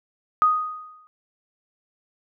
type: tone with exponential decay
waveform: sine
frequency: 1244.5 Hz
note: D#6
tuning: in tune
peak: -12 dBFS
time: 0.42-1.07 s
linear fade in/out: 0 ms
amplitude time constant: 140 ms
effects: none